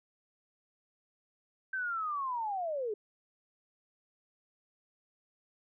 sine linear sweep, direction down, 1568 to 401.3 Hz, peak -32 dBFS, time 1.73-2.94 s, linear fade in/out 5 ms, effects none

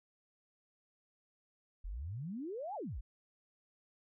sine exponential two-way sweep, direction up then down, 38.89 to 880 to 38.89 Hz, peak -39 dBFS, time 1.84-3.01 s, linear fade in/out 10 ms, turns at 2.75 s, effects none

